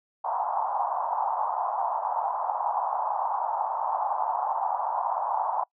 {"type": "band-pass noise", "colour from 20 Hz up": "pink", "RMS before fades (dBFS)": -28, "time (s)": [0.24, 5.64], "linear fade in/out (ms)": 10, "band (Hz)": [750, 1000], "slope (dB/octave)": 48, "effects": ["noise-tail reverb RT60 0.1 s tail -26 dB re dry"]}